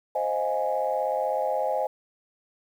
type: chord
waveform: sine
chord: F minor seventh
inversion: second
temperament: equal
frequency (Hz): 523.3 / 622.3 / 698.5 / 830.6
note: C5 / Eb5 / F5 / Ab5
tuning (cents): 0 / 0 / 0 / 0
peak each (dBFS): -28 / -28 / -32 / -28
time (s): 0.15-1.87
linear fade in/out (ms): 5
effects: tanh soft clip ceiling -14 dBFS + 9-bit